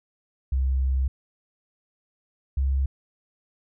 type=tone pair in turn; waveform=sine; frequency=65.8 / 67.45 Hz; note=C2 / C#2; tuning=+10 / -47 cents; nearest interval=unison; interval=43 cents; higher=second; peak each=-20 dBFS; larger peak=neither; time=0.52-1.08 / 2.57-2.86 s; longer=first; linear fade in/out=5 ms; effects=none